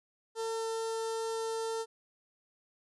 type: tone with notch filter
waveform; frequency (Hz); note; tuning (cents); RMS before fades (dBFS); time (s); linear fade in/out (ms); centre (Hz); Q
sawtooth; 450.2; A4; +40; -35; 0.35-1.86; 50; 2300; 0.91
effects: resampled to 24000 Hz